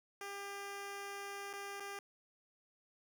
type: tone with dropouts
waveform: 10% pulse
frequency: 400 Hz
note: G4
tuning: 35 cents sharp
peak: -35 dBFS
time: 0.21-1.99 s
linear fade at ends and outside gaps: 2 ms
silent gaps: 1.531-1.535 / 1.799-1.804 s
effects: none